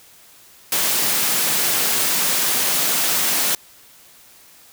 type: high-pass noise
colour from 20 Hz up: white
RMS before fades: -19 dBFS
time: 0.72-3.55 s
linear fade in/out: 2 ms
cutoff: 130 Hz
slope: 96 dB/octave
effects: white hiss -48 dBFS RMS until 4.72 s